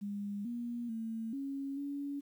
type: tone with pitch steps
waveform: sine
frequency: 203 / 238.2 / 225 / 275.1 / 283 Hz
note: G#3 / A#3 / A3 / C#4 / C#4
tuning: -39 / +38 / +39 / -13 / +36 cents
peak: -36 dBFS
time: 0.01-2.21 s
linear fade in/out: 20 ms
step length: 440 ms
effects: 11-bit